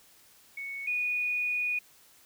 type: tone pair in turn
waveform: sine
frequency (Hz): 2217 / 2464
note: C#7 / D#7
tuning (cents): 0 / -17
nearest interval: major second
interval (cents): 183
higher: second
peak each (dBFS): -35 / -27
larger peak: second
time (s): 0.57-0.87 / 0.87-1.79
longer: second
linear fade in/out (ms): 5
effects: white hiss -59 dBFS RMS until 2.25 s